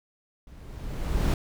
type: noise with level ramp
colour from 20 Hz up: brown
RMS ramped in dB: -48 to -20 dBFS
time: 0.47-1.34 s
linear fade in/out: 2 ms
effects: none